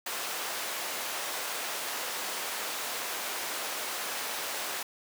pink high-pass noise, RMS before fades -35 dBFS, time 0.06-4.83 s, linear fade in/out 5 ms, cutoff 610 Hz, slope 12 dB/octave, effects none

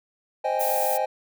triangle chord, Ab major seventh, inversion first, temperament equal, 523.3 / 622.3 / 784 / 830.6 Hz, C5 / Eb5 / G5 / Ab5, 0 / 0 / 0 / 0 cents, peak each -26 dBFS, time 0.44-1.06 s, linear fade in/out 10 ms
violet noise, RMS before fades -29 dBFS, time 0.59-0.98 s, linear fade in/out 20 ms
effects none

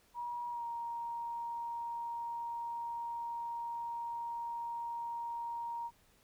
sine tone with pitch glide, 958 to 937.2 Hz, A#5 to A#5, +47 to +9 cents, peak -37 dBFS, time 0.14-5.91 s, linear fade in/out 50 ms, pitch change -38 cents, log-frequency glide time 0.5-0.64 s, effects pink hiss -68 dBFS RMS until 6.23 s

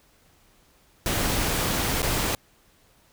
pink noise with dropouts, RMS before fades -25 dBFS, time 1.06-2.35 s, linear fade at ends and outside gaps 1 ms, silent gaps 2.02-2.028 s, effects pink hiss -60 dBFS RMS until 3.12 s

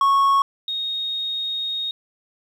triangle / sine tone pair in turn, 1103 / 3728 Hz, C#6 / A#7, -9 / -1 cents, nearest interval octave + major sixth, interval 2108 cents, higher second, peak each -12 / -23 dBFS, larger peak first, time 0.01-0.42 / 0.68-1.91 s, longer second, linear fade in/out 2 ms, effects 9-bit

